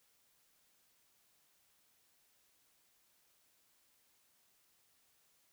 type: silence
effects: white hiss -73 dBFS RMS until 5.52 s